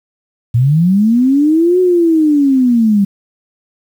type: linear two-way sweep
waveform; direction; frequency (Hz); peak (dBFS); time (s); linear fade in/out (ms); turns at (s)
sine; up then down; 111.9 to 370 to 194.1; -7; 0.54-3.05; 10; 1.8
effects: 7-bit